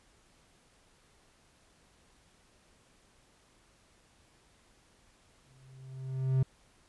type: tone with exponential growth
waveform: triangle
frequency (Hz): 131.6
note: C3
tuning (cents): +10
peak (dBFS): -20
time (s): 5.46-6.43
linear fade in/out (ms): 5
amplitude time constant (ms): 210
effects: pink hiss -65 dBFS RMS until 6.88 s + resampled to 24000 Hz